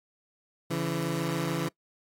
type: tone pair together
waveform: 20% pulse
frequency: 140.83 / 167.9 Hz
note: C#3 / E3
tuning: +28 / +32 cents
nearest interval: minor third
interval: 304 cents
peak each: -27 / -25 dBFS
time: 0.7-1.69 s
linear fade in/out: 10 ms
effects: noise-tail reverb RT60 0.1 s tail -22 dB re dry + AAC 48 kbps